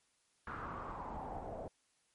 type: noise with low-pass filter sweep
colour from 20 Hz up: pink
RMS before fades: -44 dBFS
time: 0.47-1.68 s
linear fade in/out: 2 ms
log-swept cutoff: 1400 to 630 Hz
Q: 4.5
effects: white hiss -75 dBFS RMS until 2.14 s + MP3 48 kbps